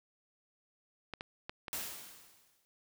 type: clicks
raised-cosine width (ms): 0.3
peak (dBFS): -24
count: 4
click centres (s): 1.137 / 1.209 / 1.495 / 1.682
type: noise with exponential decay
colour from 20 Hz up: white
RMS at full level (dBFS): -37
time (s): 1.73-2.65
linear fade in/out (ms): 0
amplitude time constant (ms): 200
effects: none